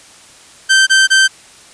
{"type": "tone bursts", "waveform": "sawtooth", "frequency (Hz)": 1556, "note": "G6", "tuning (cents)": -13, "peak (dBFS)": -3, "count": 3, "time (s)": [0.69, 1.28], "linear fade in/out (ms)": 20, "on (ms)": 180, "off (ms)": 25, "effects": ["white hiss -41 dBFS RMS until 1.73 s", "resampled to 22050 Hz"]}